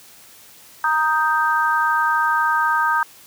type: chord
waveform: sine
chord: Eb major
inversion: second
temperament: equal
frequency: 932.3 / 1244.5 / 1568 Hz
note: Bb5 / Eb6 / G6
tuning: 0 / 0 / 0 cents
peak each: -20 dBFS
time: 0.84-3.03 s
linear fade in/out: 2 ms
effects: white hiss -46 dBFS RMS until 3.26 s + high-pass 60 Hz 12 dB/octave